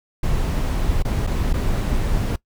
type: noise with dropouts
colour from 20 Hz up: brown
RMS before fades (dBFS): -20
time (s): 0.23-2.36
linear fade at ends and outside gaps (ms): 5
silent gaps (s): 1.025-1.049 / 1.267-1.272 / 1.53-1.537
effects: noise-tail reverb RT60 0.1 s tail -21 dB re dry